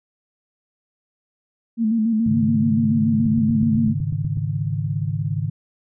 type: tone with vibrato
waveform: sine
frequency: 223 Hz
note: A3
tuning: 23 cents sharp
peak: -16 dBFS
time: 1.77-3.95 s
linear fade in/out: 50 ms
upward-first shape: square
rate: 7 Hz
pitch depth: 52 cents each way
type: chord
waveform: sine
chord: Ab suspended fourth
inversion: none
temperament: equal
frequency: 103.83 / 138.59 / 155.56 Hz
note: Ab2 / Db3 / Eb3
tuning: 0 / 0 / 0 cents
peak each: -25 dBFS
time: 2.26-5.5 s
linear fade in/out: 5 ms
type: click train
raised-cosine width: 5 ms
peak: -19 dBFS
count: 10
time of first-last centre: 3.26-4.372 s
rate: 8.09 Hz
effects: none